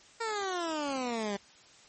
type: exponential sweep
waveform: 15% pulse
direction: down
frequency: 466.2 to 196 Hz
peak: -25 dBFS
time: 0.2-1.37 s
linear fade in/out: 10 ms
effects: white hiss -57 dBFS RMS until 1.88 s + MP3 32 kbps